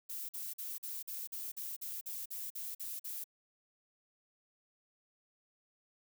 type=noise bursts; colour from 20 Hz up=violet; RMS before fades=-42 dBFS; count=13; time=0.09-3.242 s; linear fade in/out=10 ms; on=200 ms; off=46 ms; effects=none